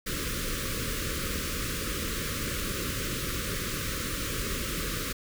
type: band-stop noise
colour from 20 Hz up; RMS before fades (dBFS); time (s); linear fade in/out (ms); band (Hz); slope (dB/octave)
pink; -32; 0.06-5.13; 10; 570 to 1100; 96
effects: none